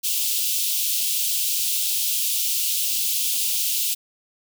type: high-pass noise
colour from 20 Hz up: white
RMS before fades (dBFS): -23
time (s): 0.03-3.95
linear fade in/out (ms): 20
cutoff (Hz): 2700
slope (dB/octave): 48
effects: none